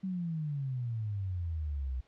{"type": "exponential sweep", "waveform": "sine", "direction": "down", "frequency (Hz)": [193.3, 61.74], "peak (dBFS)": -32, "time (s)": [0.03, 2.01], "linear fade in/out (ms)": 10, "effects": ["pink hiss -68 dBFS RMS until 2.07 s", "low-pass 4000 Hz 12 dB/octave"]}